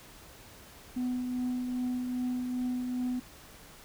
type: tone with tremolo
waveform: sine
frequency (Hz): 249.8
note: B3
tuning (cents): +20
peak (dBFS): -26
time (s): 0.96-3.2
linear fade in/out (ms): 10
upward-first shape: triangle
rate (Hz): 2.5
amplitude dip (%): 45
effects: tanh soft clip ceiling -27 dBFS + pink hiss -52 dBFS RMS until 3.84 s